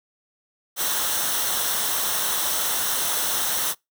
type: noise with comb filter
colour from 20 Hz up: white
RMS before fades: -24 dBFS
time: 0.76-3.75 s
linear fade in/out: 50 ms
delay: 0.42 ms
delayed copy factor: -0.6
effects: noise-tail reverb RT60 0.2 s tail -26 dB re dry